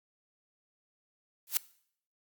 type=noise with exponential growth; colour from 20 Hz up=blue; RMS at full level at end=-23 dBFS; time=1.47-1.57 s; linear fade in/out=1 ms; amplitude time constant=21 ms; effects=noise-tail reverb RT60 0.6 s tail -20 dB re dry + Opus 48 kbps